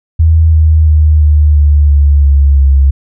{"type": "tone with pitch steps", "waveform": "sine", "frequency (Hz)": [80.4, 78.56, 76.77, 75.02, 73.3, 71.63, 69.99, 68.39], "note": ["E2", "D#2", "D#2", "D2", "D2", "D2", "C#2", "C#2"], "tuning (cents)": [-43, 17, -23, 37, -3, -43, 17, -23], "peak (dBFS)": -3, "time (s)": [0.19, 2.91], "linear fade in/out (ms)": 10, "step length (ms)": 340, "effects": []}